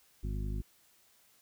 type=harmonic tone; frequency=51.1 Hz; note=G#1; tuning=27 cents flat; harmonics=1 / 2 / 3 / 4 / 5 / 7; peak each=-34 / -40 / -44 / -46 / -48 / -51 dBFS; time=0.23-0.62 s; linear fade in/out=10 ms; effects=white hiss -66 dBFS RMS until 1.41 s